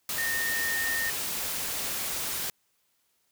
sine tone in noise, 1834 Hz, A#6, 29 cents flat, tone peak -28 dBFS, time 0.18-1.1 s, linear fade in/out 2 ms, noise white, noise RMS -32 dBFS, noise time 0.09-2.5 s, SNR +1 dB, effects white hiss -72 dBFS RMS until 3.31 s

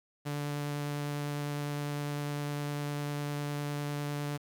sawtooth tone with vibrato, 145.6 Hz, D3, 15 cents flat, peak -29 dBFS, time 0.25-4.38 s, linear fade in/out 20 ms, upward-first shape triangle, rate 9.9 Hz, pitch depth 9 cents each way, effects 10-bit

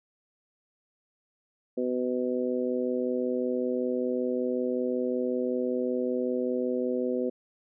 harmonic tone, 125.3 Hz, B2, 25 cents sharp, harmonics 2 / 3 / 4 / 5, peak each -30 / -31 / -30 / -40 dBFS, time 1.77-7.3 s, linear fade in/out 10 ms, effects none

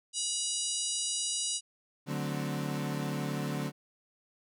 harmonic tone, 967 Hz, B5, 37 cents flat, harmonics 3 / 4 / 5 / 6 / 7 / 8 / 9 / 10, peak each -39 / -39 / -39 / -39 / -39 / -39 / -39 / -39 dBFS, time 0.13-1.61 s, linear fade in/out 50 ms
35% pulse chord, D dominant seventh, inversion none, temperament equal, 146.83 / 185 / 220 / 261.6 Hz, D3 / F#3 / A3 / C4, 0 / 0 / 0 / 0 cents, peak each -33 / -37 / -38 / -38 dBFS, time 2.06-3.72 s, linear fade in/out 50 ms
effects none

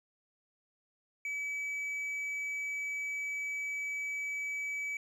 sine tone with hard clipping, 2289 Hz, D7, 45 cents flat, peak -35 dBFS, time 1.25-4.97 s, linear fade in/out 2 ms, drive 3 dB, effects none

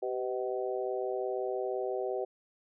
harmonic tone with a mistuned harmonic, 125.8 Hz, B2, 32 cents sharp, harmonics 3 / 4 / 5 / 6, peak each -34 / -36 / -38 / -40 dBFS, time 0.02-2.25 s, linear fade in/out 10 ms, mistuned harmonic 3, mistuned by +37 cents, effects none

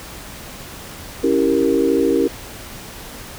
sine chord, C# diminished seventh, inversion none, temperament equal, 277.2 / 329.6 / 392 / 466.2 Hz, C#4 / E4 / G4 / Bb4, 0 / 0 / 0 / 0 cents, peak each -19 dBFS, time 1.23-2.28 s, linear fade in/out 10 ms, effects pink hiss -35 dBFS RMS until 3.38 s

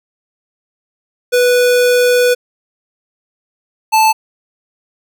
square tone pair in turn, 492.4 / 877.4 Hz, B4 / A5, -5 / -5 cents, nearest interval minor seventh, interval 1000 cents, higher second, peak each -9 / -8 dBFS, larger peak second, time 1.32-2.35 / 3.92-4.13 s, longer first, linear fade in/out 20 ms, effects none

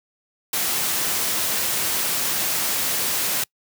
white noise, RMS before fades -23 dBFS, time 0.53-3.44 s, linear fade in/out 5 ms, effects noise-tail reverb RT60 0.1 s tail -26 dB re dry + high-pass 100 Hz 12 dB/octave

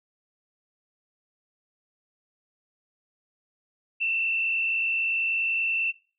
sine tone with frequency modulation, 2683 Hz, E7, 30 cents sharp, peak -23 dBFS, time 4-5.92 s, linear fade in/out 20 ms, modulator 50.3 Hz, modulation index 1.1, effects noise-tail reverb RT60 0.4 s tail -25 dB re dry

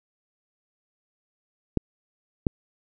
clicks, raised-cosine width 3 ms, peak -8 dBFS, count 2, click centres 1.773 / 2.468 s, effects none

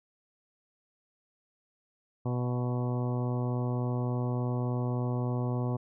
harmonic tone with a mistuned harmonic, 123.47 Hz, B2, in tune, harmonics 1 / 2 / 3 / 4 / 5 / 6 / 7 / 8 / 9, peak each -29 / -35 / -39 / -41 / -43 / -45 / -46 / -47 / -48 dBFS, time 2.25-5.77 s, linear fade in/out 10 ms, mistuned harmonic 6, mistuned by -18 cents, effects none

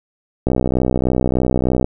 click train, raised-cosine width 2 ms, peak -3 dBFS, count 88, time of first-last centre 0.47-1.844 s, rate 63.3 Hz, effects none

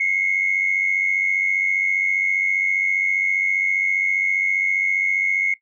sine tone pair together, 2086 / 2181 Hz, C7 / C#7, -6 / -29 cents, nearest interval minor second, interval 77 cents, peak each -23 / -18 dBFS, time 0-5.54 s, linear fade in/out 5 ms, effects noise-tail reverb RT60 0.1 s tail -18 dB re dry + tanh soft clip ceiling -10 dBFS

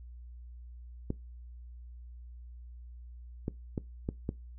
clicks, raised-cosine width 3 ms, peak -19 dBFS, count 5, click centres 1.104 / 3.481 / 3.778 / 4.089 / 4.291 s, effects noise-tail reverb RT60 0.2 s tail -21 dB re dry + added 60 Hz sine -45 dBFS peak until 4.58 s

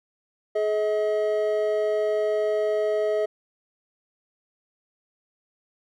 triangle tone pair together, 424.1 / 637 Hz, G#4 / D#5, +36 / +41 cents, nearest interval perfect fifth, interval 705 cents, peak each -22 dBFS, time 0.55-3.26 s, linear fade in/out 10 ms, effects none

